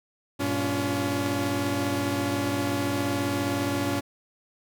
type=tone cluster; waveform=sawtooth; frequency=99.2 / 118.7 / 282.7 / 348.4 Hz; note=G2 / A#2 / C#4 / F4; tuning=+21 / +32 / +34 / -4 cents; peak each=-28 / -31 / -23 / -29 dBFS; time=0.39-4.01 s; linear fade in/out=20 ms; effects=none